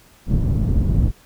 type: low-pass noise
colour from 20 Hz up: pink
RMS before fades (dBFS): -17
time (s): 0.26-1.12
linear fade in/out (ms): 50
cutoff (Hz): 170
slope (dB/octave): 12
effects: pink hiss -51 dBFS RMS until 1.25 s